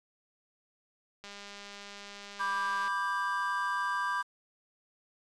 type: click train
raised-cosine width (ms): 0.2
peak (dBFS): -29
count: 332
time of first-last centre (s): 1.24-2.879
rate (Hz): 202
type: chord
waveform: triangle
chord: G major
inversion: first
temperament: equal with one note detuned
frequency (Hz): 987.8 / 1174.7 / 1591.7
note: B5 / D6 / G6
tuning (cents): 0 / 0 / +26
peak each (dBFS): -32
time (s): 2.39-4.23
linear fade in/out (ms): 20
effects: resampled to 24000 Hz + 9-bit